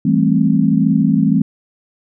sine chord, A minor seventh, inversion second, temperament just, 165 / 198 / 220 / 264 Hz, E3 / G3 / A3 / C4, +2 / +18 / 0 / +16 cents, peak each -16 dBFS, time 0.05-1.42 s, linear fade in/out 5 ms, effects none

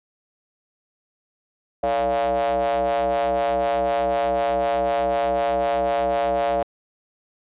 square ring-modulated tone, 63.4 Hz, B1, 46 cents sharp, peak -17 dBFS, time 1.83-6.63 s, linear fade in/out 5 ms, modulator 632 Hz, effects resampled to 8000 Hz

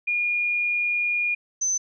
sine tone pair in turn, 2430 / 6123 Hz, D#7 / G8, -42 / -42 cents, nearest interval octave + major third, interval 1600 cents, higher second, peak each -21 dBFS, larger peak neither, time 0.07-1.35 / 1.61-1.78 s, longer first, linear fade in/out 10 ms, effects none

